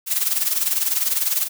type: noise with tremolo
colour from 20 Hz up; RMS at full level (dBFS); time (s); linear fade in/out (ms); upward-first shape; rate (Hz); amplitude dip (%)
blue; -18; 0.06-1.49; 50; sine; 20; 70
effects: none